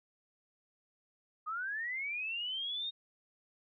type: linear sweep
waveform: sine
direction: up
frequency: 1215 to 3729 Hz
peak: -35 dBFS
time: 1.46-2.91 s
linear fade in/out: 20 ms
effects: none